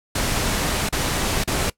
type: noise with dropouts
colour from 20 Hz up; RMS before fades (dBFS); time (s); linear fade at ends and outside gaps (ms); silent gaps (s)
pink; -22; 0.15-1.7; 5; 0.89-0.925 / 1.439-1.475
effects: noise-tail reverb RT60 0.1 s tail -21 dB re dry + low-pass 12000 Hz 12 dB/octave